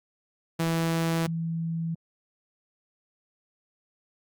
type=tone pair in turn; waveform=sawtooth / sine; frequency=164.81 / 164.81 Hz; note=E3 / E3; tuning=0 / 0 cents; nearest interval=unison; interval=0 cents; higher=neither; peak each=-20 / -27 dBFS; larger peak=first; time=0.59-1.27 / 1.27-1.95 s; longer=neither; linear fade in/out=10 ms; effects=Opus 48 kbps